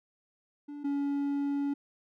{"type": "tone pair in turn", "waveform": "triangle", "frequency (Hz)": [290.1, 282.8], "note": ["D4", "C#4"], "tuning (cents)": [-21, 35], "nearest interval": "unison", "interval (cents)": 44, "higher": "first", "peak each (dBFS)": [-37, -26], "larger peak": "second", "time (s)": [[0.68, 0.84], [0.84, 1.74]], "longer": "second", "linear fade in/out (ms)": 10, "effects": []}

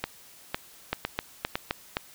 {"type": "two click trains", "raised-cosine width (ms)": 0.3, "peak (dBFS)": [-10, -11], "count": [5, 4], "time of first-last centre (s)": [[0.93, 1.969], [0.04, 1.555]], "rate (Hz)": [3.85, 1.98], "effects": ["white hiss -52 dBFS RMS until 2.14 s"]}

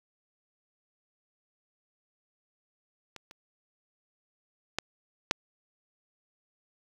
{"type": "clicks", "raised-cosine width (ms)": 0.2, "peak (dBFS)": [-25, -30, -11, -6], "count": 4, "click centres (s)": [3.163, 3.311, 4.786, 5.311], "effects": ["8-bit"]}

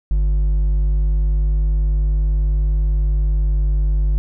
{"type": "tone with hard clipping", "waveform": "sine", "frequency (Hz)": 50.1, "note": "G1", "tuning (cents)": 38, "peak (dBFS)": -15, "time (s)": [0.11, 4.18], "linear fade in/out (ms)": 0, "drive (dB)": 4, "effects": []}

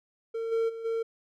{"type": "tone with level steps", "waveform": "triangle", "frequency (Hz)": 454.6, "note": "A#4", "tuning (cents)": -43, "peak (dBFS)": [-28, -22, -34, -25], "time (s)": [0.34, 1.03], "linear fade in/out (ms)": 10, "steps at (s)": [0.51, 0.68, 0.84], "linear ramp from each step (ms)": 20, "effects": []}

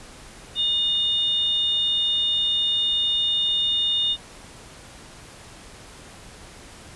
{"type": "tone pair together", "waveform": "sine", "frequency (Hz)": [2888, 3639], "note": ["F#7", "A#7"], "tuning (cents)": [-43, -42], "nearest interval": "major third", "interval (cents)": 401, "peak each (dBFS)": [-27, -20], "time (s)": [0.55, 4.17], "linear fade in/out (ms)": 50, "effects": ["pink hiss -44 dBFS RMS until 6.95 s", "resampled to 24000 Hz"]}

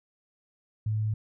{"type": "tone", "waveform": "sine", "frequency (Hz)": 107.9, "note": "A2", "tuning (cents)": -33, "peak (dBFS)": -25, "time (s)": [0.86, 1.14], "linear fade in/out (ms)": 5, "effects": []}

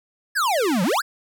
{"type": "exponential two-way sweep", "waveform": "square", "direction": "down then up", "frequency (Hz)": [1760, 168, 1760], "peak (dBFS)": -19, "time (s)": [0.35, 1.02], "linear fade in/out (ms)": 20, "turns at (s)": 0.83, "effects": []}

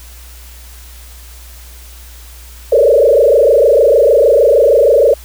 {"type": "tone with frequency modulation", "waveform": "sine", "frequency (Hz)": 515, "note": "C5", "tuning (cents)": -28, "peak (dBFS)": -5, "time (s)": [2.72, 5.14], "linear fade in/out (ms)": 5, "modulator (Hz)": 26.5, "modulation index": 3.1, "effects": ["added 60 Hz sine -33 dBFS peak until 5.24 s", "white hiss -39 dBFS RMS until 5.24 s"]}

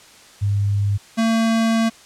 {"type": "tone pair in turn", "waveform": ["sine", "square"], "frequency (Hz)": [101.2, 225.9], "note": ["G#2", "A3"], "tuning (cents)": [-44, 46], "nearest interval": "octave + major second", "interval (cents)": 1390, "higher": "second", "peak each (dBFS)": -16, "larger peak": "neither", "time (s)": [[0.41, 0.98], [1.17, 1.9]], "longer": "second", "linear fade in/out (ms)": 20, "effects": ["white hiss -46 dBFS RMS until 2.05 s", "low-pass 8000 Hz 12 dB/octave"]}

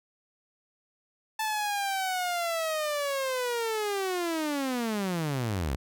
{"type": "linear sweep", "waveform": "sawtooth", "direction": "down", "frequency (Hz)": [880, 58.8], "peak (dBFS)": -24, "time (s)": [1.39, 5.76], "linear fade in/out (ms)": 5, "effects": []}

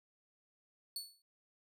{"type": "tone with exponential decay", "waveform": "sawtooth", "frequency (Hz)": 4435, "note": "C#8", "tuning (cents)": 0, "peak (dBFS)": -34, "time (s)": [0.96, 1.22], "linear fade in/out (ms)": 2, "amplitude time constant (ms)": 55, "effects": []}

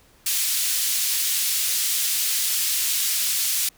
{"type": "band-pass noise", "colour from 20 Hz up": "white", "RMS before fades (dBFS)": -23, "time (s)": [0.26, 3.69], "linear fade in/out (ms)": 5, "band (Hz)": [2800, 16000], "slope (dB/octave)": 12, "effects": ["pink hiss -56 dBFS RMS until 3.77 s"]}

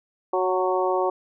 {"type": "harmonic tone with a mistuned harmonic", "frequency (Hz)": 185, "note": "F#3", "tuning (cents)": 0, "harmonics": [2, 3, 4, 5, 6], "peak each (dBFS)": [-24, -26, -27, -28, -29], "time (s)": [0.33, 1.1], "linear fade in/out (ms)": 5, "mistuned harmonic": 5, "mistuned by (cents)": -22, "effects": []}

